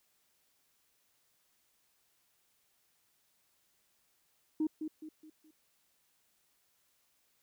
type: tone with echo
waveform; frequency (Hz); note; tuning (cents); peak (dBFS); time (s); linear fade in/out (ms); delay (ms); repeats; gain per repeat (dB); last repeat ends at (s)
sine; 311.1; D#4; 0; -27; 4.6-4.67; 5; 210; 4; -8; 5.51
effects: tanh soft clip ceiling -25 dBFS + white hiss -74 dBFS RMS until 7.42 s